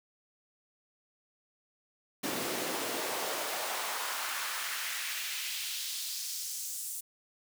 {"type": "noise with high-pass filter sweep", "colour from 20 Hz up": "pink", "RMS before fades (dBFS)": -36, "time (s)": [2.23, 7.01], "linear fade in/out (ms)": 10, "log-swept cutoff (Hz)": [240, 8600], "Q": 1.4, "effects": []}